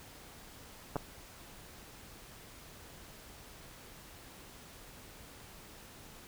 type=clicks; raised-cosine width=1 ms; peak=-20 dBFS; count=2; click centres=0.958 / 0.965 s; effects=pink hiss -53 dBFS RMS until 6.27 s